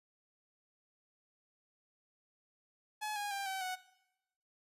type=tone with pitch steps; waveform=sawtooth; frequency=850 / 821 / 793.1 / 766.1 / 740 Hz; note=G#5 / G#5 / G5 / G5 / F#5; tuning=+40 / -20 / +20 / -40 / 0 cents; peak=-33 dBFS; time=3.01-3.76 s; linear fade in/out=20 ms; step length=150 ms; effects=noise-tail reverb RT60 0.9 s tail -18 dB re dry + resampled to 32000 Hz